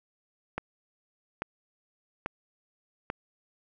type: click train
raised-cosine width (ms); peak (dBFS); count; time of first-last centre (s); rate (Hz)
0.5; -16; 4; 0.58-3.101; 1.19
effects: none